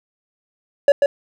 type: tone with echo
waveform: triangle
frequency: 567 Hz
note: C#5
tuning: 39 cents sharp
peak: -5 dBFS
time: 0.88-0.92 s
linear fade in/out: 2 ms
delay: 140 ms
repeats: 1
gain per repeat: -4 dB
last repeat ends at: 1.06 s
effects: none